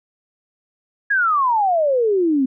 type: exponential sweep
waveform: sine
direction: down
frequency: 1691 to 254.2 Hz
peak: -14 dBFS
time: 1.1-2.46 s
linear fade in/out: 10 ms
effects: none